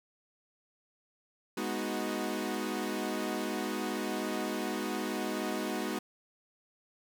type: chord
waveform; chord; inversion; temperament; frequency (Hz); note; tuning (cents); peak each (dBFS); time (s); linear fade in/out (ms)
sawtooth; G# minor seventh; none; equal with one note detuned; 207.7 / 246.9 / 311.1 / 368.5; G#3 / B3 / D#4 / F#4; 0 / 0 / 0 / -7; -34; 1.57-5.99; 5
effects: none